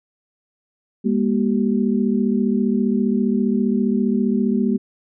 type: tone cluster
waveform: sine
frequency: 203.4 / 238.4 / 383.5 Hz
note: G#3 / A#3 / G4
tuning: -36 / +39 / -38 cents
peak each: -19 / -19 / -25 dBFS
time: 1.04-4.78 s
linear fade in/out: 20 ms
effects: none